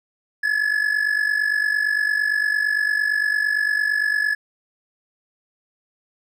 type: tone with amplitude modulation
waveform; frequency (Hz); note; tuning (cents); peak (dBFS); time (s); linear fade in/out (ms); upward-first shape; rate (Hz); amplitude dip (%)
triangle; 1707; G#6; +47; -13; 0.43-4.35; 10; sine; 48.8; 75
effects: none